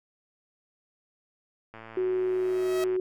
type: click train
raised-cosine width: 0.5 ms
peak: -29 dBFS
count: 138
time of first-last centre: 1.74-2.963 s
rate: 112 Hz
type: tone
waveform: sine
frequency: 370 Hz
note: F#4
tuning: in tune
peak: -24 dBFS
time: 1.97-3 s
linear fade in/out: 2 ms
type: tone with exponential growth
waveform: sawtooth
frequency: 642 Hz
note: E5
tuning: 46 cents flat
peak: -26 dBFS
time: 2.1-2.84 s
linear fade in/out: 1 ms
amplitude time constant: 160 ms
effects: none